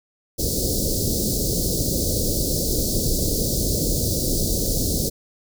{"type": "band-stop noise", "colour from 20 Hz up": "pink", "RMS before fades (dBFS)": -22, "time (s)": [0.38, 5.1], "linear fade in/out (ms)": 20, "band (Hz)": [570, 4300], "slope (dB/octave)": 48, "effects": []}